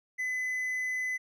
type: tone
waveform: triangle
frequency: 2014 Hz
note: B6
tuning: 33 cents sharp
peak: -28 dBFS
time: 0.18-1.18 s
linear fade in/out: 20 ms
effects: none